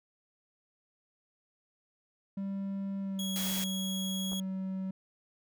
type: tone with pitch glide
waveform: triangle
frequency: 196 to 189.65 Hz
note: G3 to F#3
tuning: 0 to +43 cents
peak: -31 dBFS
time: 2.37-4.91 s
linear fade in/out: 5 ms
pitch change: -57 cents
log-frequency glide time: 3-3.36 s
type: tone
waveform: sawtooth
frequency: 3322 Hz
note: G#7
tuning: in tune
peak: -33 dBFS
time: 3.19-4.4 s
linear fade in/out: 2 ms
type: noise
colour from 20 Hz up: white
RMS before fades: -37 dBFS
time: 3.36-3.64 s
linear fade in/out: 0 ms
type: clicks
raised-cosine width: 1 ms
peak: -31 dBFS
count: 2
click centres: 4.319 / 4.332 s
effects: none